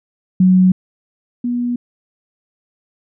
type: tone pair in turn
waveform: sine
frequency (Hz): 185 / 242.6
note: F#3 / B3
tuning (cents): 0 / -31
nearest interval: perfect fourth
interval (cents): 469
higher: second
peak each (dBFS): -7 / -16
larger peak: first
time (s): 0.4-0.72 / 1.44-1.76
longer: neither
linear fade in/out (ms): 5
effects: none